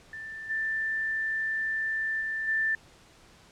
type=tone with level steps; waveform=sine; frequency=1774 Hz; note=A6; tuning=14 cents sharp; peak=-37 / -27 / -29 / -24 dBFS; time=0.13-2.75 s; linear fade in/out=2 ms; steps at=0.49 / 2.2 / 2.47 s; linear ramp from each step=20 ms; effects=pink hiss -56 dBFS RMS until 3.51 s + low-pass 8000 Hz 12 dB/octave